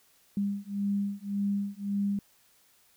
sine beating tone pair, 200 / 201.8 Hz, G3 / G#3, +35 / -49 cents, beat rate 1.8 Hz, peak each -31 dBFS, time 0.37-2.19 s, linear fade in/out 2 ms, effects white hiss -64 dBFS RMS until 2.96 s

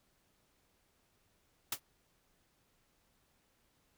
white noise with exponential decay, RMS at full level -29 dBFS, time 1.72-1.8 s, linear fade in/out 5 ms, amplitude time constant 16 ms, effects pink hiss -74 dBFS RMS until 3.97 s

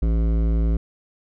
sine tone with hard clipping, 55.6 Hz, A1, 19 cents sharp, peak -19 dBFS, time 0.02-0.77 s, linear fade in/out 5 ms, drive 14 dB, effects none

